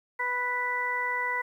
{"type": "harmonic tone", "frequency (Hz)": 493.9, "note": "B4", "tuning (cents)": 0, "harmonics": [1, 2, 3, 4], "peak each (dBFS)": [-39, -31, -37, -29], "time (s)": [0.19, 1.42], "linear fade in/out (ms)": 10, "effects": ["10-bit"]}